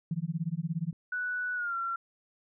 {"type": "tone with tremolo", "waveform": "sine", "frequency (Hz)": 164.81, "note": "E3", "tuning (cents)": 0, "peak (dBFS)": -26, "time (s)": [0.11, 0.93], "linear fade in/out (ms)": 2, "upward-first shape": "sine", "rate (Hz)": 17, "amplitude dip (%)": 100}
{"type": "tone with pitch glide", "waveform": "sine", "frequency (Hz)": [1480, 1365], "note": ["F#6", "F6"], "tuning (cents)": [0, -40], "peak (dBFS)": -30, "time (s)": [1.12, 1.96], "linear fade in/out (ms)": 5, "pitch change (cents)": -140, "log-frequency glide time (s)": [1.55, 1.75]}
{"effects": []}